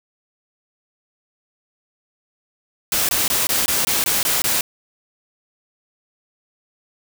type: noise bursts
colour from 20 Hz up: white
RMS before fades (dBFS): -19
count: 9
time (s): 2.92-4.61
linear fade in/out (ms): 2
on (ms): 170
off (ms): 20
effects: none